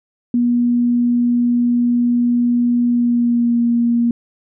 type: tone with pitch glide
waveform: sine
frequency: 241 to 236.2 Hz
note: B3 to A#3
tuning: -42 to +23 cents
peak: -12 dBFS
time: 0.34-4.11 s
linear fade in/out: 2 ms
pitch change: -35 cents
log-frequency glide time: 2.87-3.59 s
effects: none